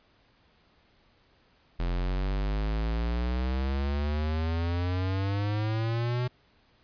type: exponential sweep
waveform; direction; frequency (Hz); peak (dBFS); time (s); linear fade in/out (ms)
square; up; 42.65 to 125.4; -27; 1.79-6.28; 10
effects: pink hiss -64 dBFS RMS until 6.83 s + resampled to 11025 Hz